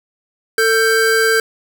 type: tone pair together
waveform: square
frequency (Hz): 447 / 1572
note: A4 / G6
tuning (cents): +27 / +4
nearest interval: octave + minor seventh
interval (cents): 2177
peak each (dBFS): -15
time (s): 0.58-1.4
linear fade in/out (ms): 2
effects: 8-bit